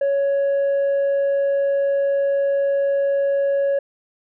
sine tone with tanh clipping, 557 Hz, C#5, 8 cents sharp, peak -17 dBFS, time 0.01-3.79 s, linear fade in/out 5 ms, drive 2 dB, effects none

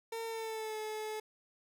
30% pulse tone with pitch glide, 455.1 to 431.3 Hz, A#4 to A4, -42 to -35 cents, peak -35 dBFS, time 0.12-1.2 s, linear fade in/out 5 ms, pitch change -93 cents, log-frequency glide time 0.25-0.78 s, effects none

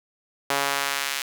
sawtooth tone with high-pass filter sweep, 140 Hz, C#3, 18 cents sharp, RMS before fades -26 dBFS, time 0.5-1.22 s, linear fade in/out 2 ms, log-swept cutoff 670 to 2300 Hz, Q 0.79, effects 8-bit

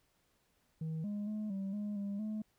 sine tone with pitch steps, 159.4 / 206.2 / 213 / 194.4 / 207.4 / 200.7 / 214.8 Hz, D#3 / G#3 / G#3 / G3 / G#3 / G3 / A3, +42 / -12 / +44 / -14 / -2 / +41 / -41 cents, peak -33 dBFS, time 0.81-2.42 s, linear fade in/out 5 ms, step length 230 ms, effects tanh soft clip ceiling -35 dBFS + pink hiss -75 dBFS RMS until 2.58 s

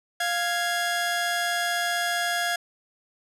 sawtooth tone pair together, 698.5 / 1661.3 Hz, F5 / G#6, 0 / 0 cents, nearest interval octave + minor third, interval 1500 cents, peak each -23 dBFS, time 0.2-2.56 s, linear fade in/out 5 ms, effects low-pass 12000 Hz 12 dB/octave

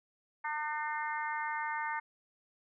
harmonic tone, 302.2 Hz, D4, 50 cents sharp, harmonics 3 / 4 / 5 / 6 / 7, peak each -36 / -42 / -42 / -40 / -43 dBFS, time 0.44-2 s, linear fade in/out 10 ms, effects none

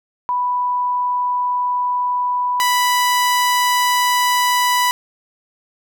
sine / sawtooth tone pair in turn, 987.8 / 987.8 Hz, B5 / B5, 0 / 0 cents, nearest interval unison, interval 0 cents, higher neither, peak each -16 / -10 dBFS, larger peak second, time 0.29-2.6 / 2.6-4.91 s, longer neither, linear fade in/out 0 ms, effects none

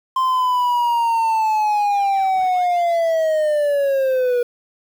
triangle linear sweep, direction down, 1046.5 to 480 Hz, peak -13 dBFS, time 0.16-4.43 s, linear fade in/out 5 ms, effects 7-bit

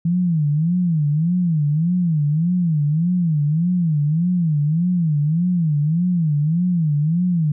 sine tone with vibrato, 162.4 Hz, E3, 26 cents flat, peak -15 dBFS, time 0.05-7.52 s, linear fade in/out 5 ms, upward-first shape sine, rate 1.7 Hz, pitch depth 190 cents each way, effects none

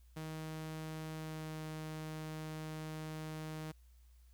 sawtooth tone with pitch glide, 157.5 to 156.32 Hz, D#3 to D#3, +21 to +8 cents, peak -38 dBFS, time 0.16-3.72 s, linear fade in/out 10 ms, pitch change -13 cents, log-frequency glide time 1.15-1.64 s, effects added 60 Hz sine -59 dBFS peak until 4.33 s + white hiss -75 dBFS RMS until 4.33 s

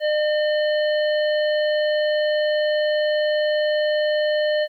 harmonic tone, 605 Hz, D#5, 49 cents flat, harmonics 1 / 3 / 5 / 7, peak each -18 / -28 / -32 / -35 dBFS, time 0-4.68 s, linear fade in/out 50 ms, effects 10-bit

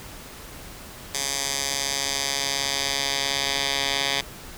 10% pulse tone with band-pass filter sweep, 138.59 Hz, C#3, in tune, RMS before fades -26 dBFS, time 1.14-4.21 s, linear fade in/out 5 ms, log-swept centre 6700 to 3700 Hz, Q 1.3, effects pink hiss -41 dBFS RMS until 4.57 s

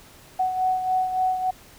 sine beating tone pair, 744 / 747.5 Hz, F#5 / F#5, +9 / +17 cents, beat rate 3.5 Hz, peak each -21 / -29 dBFS, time 0.39-1.51 s, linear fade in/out 10 ms, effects pink hiss -49 dBFS RMS until 1.78 s

